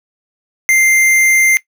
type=tone; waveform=square; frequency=2093 Hz; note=C7; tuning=in tune; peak=-9 dBFS; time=0.69-1.57 s; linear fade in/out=0 ms; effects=noise-tail reverb RT60 0.1 s tail -17 dB re dry